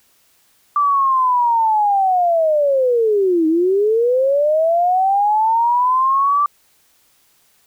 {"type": "linear two-way sweep", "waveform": "sine", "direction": "down then up", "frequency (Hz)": [1174.7, 311.1, 1174.7], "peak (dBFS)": -12, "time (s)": [0.76, 6.46], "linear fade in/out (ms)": 2, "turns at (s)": 3.47, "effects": ["white hiss -57 dBFS RMS until 7.66 s"]}